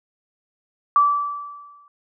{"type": "tone with exponential decay", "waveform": "sine", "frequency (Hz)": 1159, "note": "D6", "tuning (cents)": -23, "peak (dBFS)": -10, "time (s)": [0.96, 1.88], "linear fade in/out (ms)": 1, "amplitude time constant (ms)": 200, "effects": []}